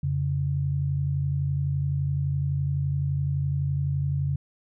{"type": "tone pair together", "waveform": "sine", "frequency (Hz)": [88.19, 140], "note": ["F2", "C#3"], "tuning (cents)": [17, 18], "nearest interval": "minor sixth", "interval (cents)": 801, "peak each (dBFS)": [-29, -24], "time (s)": [0.03, 4.36], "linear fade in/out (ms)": 5, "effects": []}